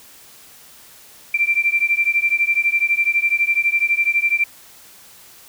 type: beating tone pair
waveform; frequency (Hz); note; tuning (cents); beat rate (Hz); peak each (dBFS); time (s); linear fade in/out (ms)
sine; 2349 / 2361; D7 / D7; 0 / +9; 12; -18; 1.34-4.44; 5
effects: white hiss -45 dBFS RMS until 5.48 s